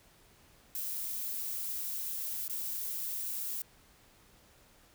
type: noise with dropouts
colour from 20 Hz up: violet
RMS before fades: -37 dBFS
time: 0.75-3.62 s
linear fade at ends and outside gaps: 2 ms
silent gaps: 2.481-2.496 s
effects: pink hiss -62 dBFS RMS until 4.94 s